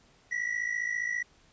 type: tone pair together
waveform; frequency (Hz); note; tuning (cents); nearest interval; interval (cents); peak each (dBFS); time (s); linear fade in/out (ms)
triangle; 1911 / 1965.9; A#6 / B6; +43 / -8; unison; 49; -31 / -30; 0.31-1.23; 10
effects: pink hiss -62 dBFS RMS until 1.52 s + resampled to 16000 Hz